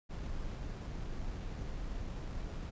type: noise with sample-and-hold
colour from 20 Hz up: brown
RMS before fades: -40 dBFS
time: 0.09-2.71 s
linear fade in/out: 20 ms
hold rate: 6300 Hz
effects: resampled to 16000 Hz